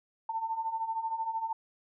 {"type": "beating tone pair", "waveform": "sine", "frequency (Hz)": [888, 901], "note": ["A5", "A5"], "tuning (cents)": [16, 41], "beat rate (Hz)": 13, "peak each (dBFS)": [-37, -32], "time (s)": [0.29, 1.53], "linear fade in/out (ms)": 5, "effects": []}